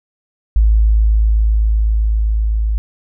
sine tone with level ramp, 53.9 Hz, A1, 35 cents flat, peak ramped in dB -7 to -13 dBFS, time 0.56-2.78 s, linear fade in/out 0 ms, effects none

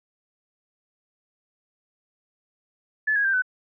sine tone with pitch steps, 1728 / 1650.9 / 1577.3 / 1506.9 Hz, A6 / G#6 / G6 / F#6, -32 / -11 / +10 / +31 cents, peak -19 dBFS, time 3.07-3.422 s, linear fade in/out 10 ms, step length 88 ms, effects none

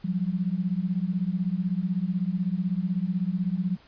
sine beating tone pair, 174.61 / 190.61 Hz, F3 / G3, 0 / -48 cents, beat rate 16 Hz, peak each -27 dBFS, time 0.04-3.77 s, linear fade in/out 10 ms, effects pink hiss -56 dBFS RMS until 3.87 s + resampled to 11025 Hz

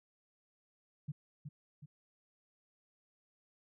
sine tone with echo, 146.83 Hz, D3, in tune, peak -36 dBFS, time 1.08-1.12 s, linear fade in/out 10 ms, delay 370 ms, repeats 2, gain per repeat -6 dB, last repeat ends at 1.86 s, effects none

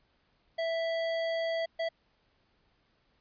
square tone bursts at uneven times, 659.3 Hz, E5, in tune, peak -30 dBFS, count 2, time 0.58-1.66 / 1.79-1.89 s, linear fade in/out 10 ms, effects pink hiss -71 dBFS RMS until 3.2 s + resampled to 11025 Hz

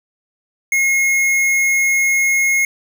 sine tone with tanh clipping, 2160 Hz, C#7, 45 cents flat, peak -14 dBFS, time 0.72-2.65 s, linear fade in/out 2 ms, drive 18 dB, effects none

